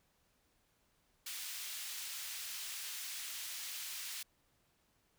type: high-pass noise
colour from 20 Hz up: pink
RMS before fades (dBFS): -44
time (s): 1.26-4.23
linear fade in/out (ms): 5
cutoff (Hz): 2700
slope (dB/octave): 12
effects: pink hiss -75 dBFS RMS until 5.18 s